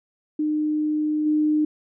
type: tone with level steps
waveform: sine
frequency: 304.2 Hz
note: D#4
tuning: 39 cents flat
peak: -20 / -17 dBFS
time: 0.39-1.65 s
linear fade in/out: 5 ms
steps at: 1.25 s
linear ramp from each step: 20 ms
effects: none